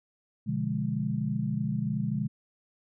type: chord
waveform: sine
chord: B diminished seventh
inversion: none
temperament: equal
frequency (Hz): 123.47 / 146.83 / 174.61 / 207.7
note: B2 / D3 / F3 / Ab3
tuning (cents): 0 / 0 / 0 / 0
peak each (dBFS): -33 / -32 / -35 / -31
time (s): 0.46-2.28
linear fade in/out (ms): 20
effects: none